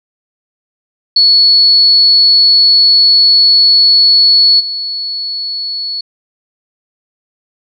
sine tone with level steps, 4400 Hz, C#8, 14 cents flat, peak -4 / -16 dBFS, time 1.16-6.01 s, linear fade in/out 5 ms, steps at 4.59 s, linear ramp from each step 20 ms, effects none

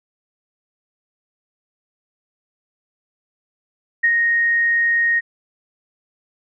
sine tone with ADSR envelope, 1864.7 Hz, A#6, in tune, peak -11 dBFS, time 4.03-5.21 s, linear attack 14 ms, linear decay 58 ms, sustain -3 dB, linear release 29 ms, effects none

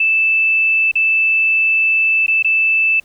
sine tone with dropouts, 2637 Hz, E7, in tune, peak -11 dBFS, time 0-3 s, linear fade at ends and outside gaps 5 ms, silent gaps 0.915-0.954 / 2.264-2.28 / 2.426-2.445 s, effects pink hiss -53 dBFS RMS until 3.04 s

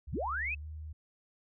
sine tone with pitch glide, 69.8 to 77.45 Hz, C#2 to D#2, +13 to -7 cents, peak -40 dBFS, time 0.07-0.93 s, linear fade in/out 10 ms, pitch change +180 cents, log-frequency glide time 0.5-0.66 s
sine linear sweep, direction up, 49 to 2637 Hz, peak -32 dBFS, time 0.12-0.55 s, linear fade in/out 10 ms
effects none

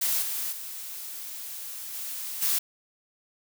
blue noise with level steps, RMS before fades -26 / -31 / -38 / -35 / -25 dBFS, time 0.01-2.59 s, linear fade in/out 10 ms, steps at 0.21 / 0.51 / 1.93 / 2.41 s, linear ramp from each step 20 ms, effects none

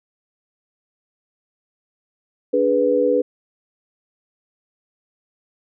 sine chord, G# diminished, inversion second, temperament equal with one note detuned, 289.1 / 415.3 / 493.9 Hz, D4 / G#4 / B4, -27 / 0 / 0 cents, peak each -22 / -21 / -16 dBFS, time 2.53-3.22 s, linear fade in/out 10 ms, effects none

